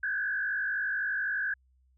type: tone with frequency modulation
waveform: sine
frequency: 1596 Hz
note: G6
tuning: 31 cents sharp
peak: -28 dBFS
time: 0.03-1.54 s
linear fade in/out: 5 ms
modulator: 51.9 Hz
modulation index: 1.7
effects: added 64 Hz sine -63 dBFS peak until 1.97 s